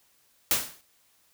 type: noise with exponential decay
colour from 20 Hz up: white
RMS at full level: -20 dBFS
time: 0.51-0.81 s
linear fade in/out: 1 ms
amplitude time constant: 64 ms
effects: white hiss -65 dBFS RMS until 1.33 s